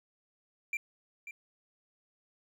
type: tone with echo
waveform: triangle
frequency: 2361 Hz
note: D7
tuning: 9 cents sharp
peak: -29 dBFS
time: 0.73-0.77 s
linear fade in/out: 2 ms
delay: 540 ms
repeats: 1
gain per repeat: -11 dB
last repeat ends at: 1.31 s
effects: none